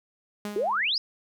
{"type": "tone with exponential decay", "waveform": "sawtooth", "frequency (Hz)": 207.2, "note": "G#3", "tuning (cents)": -4, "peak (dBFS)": -26, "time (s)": [0.45, 0.96], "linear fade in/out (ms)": 2, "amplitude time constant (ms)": 110}
{"type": "exponential sweep", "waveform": "sine", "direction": "up", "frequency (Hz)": [370, 5274], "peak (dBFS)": -23, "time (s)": [0.56, 0.98], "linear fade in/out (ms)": 2}
{"effects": []}